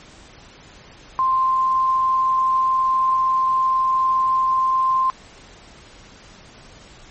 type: tone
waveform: sine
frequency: 1046.5 Hz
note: C6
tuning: in tune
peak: -15 dBFS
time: 1.19-5.1 s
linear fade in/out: 0 ms
effects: pink hiss -45 dBFS RMS until 7.1 s + MP3 32 kbps